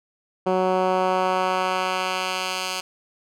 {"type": "tone with band-pass filter sweep", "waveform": "10% pulse", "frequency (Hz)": 185.6, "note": "F#3", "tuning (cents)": 6, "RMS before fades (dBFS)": -23, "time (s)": [0.46, 2.81], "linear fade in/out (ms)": 10, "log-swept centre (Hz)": [430, 4600], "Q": 0.73, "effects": []}